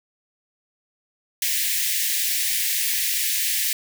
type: high-pass noise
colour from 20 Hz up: white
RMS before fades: -23 dBFS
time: 1.42-3.73 s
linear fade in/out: 2 ms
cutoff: 1700 Hz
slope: 96 dB/octave
effects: none